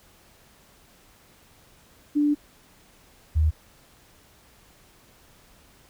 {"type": "tone pair in turn", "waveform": "sine", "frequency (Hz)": [293.7, 77.79], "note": ["D4", "D#2"], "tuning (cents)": [0, 0], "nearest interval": "octave + major seventh", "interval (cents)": 2300, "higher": "first", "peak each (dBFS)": [-18, -17], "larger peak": "second", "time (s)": [[2.15, 2.35], [3.35, 3.51]], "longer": "first", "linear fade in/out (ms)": 20, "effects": ["pink hiss -56 dBFS RMS until 5.89 s"]}